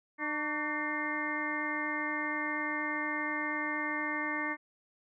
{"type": "harmonic tone with a mistuned harmonic", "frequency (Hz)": 301.4, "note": "D4", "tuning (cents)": 45, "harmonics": [1, 2, 3, 4, 5, 6, 7], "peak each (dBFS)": [-38, -44, -41, -40, -45, -36, -37], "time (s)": [0.18, 4.57], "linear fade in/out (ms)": 50, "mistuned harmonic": 4, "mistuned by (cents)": -83, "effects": []}